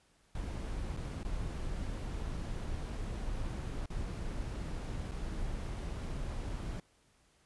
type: noise with dropouts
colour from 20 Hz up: brown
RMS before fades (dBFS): -38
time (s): 0.35-6.8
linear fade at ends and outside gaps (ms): 2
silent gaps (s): 0.966-0.971 / 1.232-1.249 / 3.859-3.902 / 5.113-5.117
effects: pink hiss -69 dBFS RMS until 7.45 s + resampled to 24000 Hz